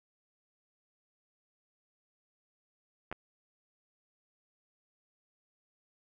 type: clicks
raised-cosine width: 0.5 ms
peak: -24 dBFS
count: 2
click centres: 3.115 / 3.126 s
effects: none